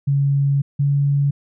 sine tone pair in turn, 140 / 141.54 Hz, C#3 / C#3, +18 / +36 cents, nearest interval unison, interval 18 cents, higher second, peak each -14 dBFS, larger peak neither, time 0.07-0.62 / 0.79-1.31 s, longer first, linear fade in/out 10 ms, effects none

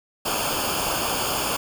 pink noise with comb filter, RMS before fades -25 dBFS, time 0.25-1.57 s, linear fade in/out 10 ms, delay 0.51 ms, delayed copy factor -0.8, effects none

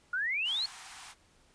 sine exponential sweep, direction up, 1396.9 to 4435 Hz, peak -29 dBFS, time 0.13-0.66 s, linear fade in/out 5 ms
pink high-pass noise, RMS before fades -48 dBFS, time 0.44-1.15 s, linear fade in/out 50 ms, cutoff 730 Hz, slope 96 dB/octave
effects pink hiss -65 dBFS RMS until 1.54 s + resampled to 22050 Hz

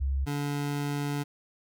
sine / 25% pulse tone pair in turn, 68 / 144.09 Hz, C#2 / D3, -33 / -33 cents, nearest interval octave + minor second, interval 1300 cents, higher second, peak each -25 dBFS, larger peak neither, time 0-0.26 / 0.26-1.24 s, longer second, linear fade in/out 20 ms, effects none

